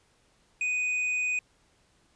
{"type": "tone with tanh clipping", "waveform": "sine", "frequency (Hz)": 2489, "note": "D#7", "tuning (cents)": 0, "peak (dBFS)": -27, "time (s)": [0.61, 1.39], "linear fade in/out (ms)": 2, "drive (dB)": 6, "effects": ["pink hiss -66 dBFS RMS until 2.15 s", "resampled to 22050 Hz"]}